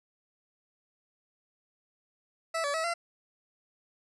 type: tone with pitch steps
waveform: 20% pulse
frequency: 656 / 572 / 646 / 683 Hz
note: E5 / D5 / E5 / F5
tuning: -9 / -46 / -35 / -39 cents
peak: -24 dBFS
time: 2.54-2.94 s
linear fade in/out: 10 ms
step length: 100 ms
effects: resampled to 24000 Hz